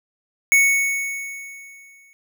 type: tone with exponential decay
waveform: square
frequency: 2217 Hz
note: C#7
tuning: in tune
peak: -11 dBFS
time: 0.52-2.13 s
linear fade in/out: 0 ms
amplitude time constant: 350 ms
effects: none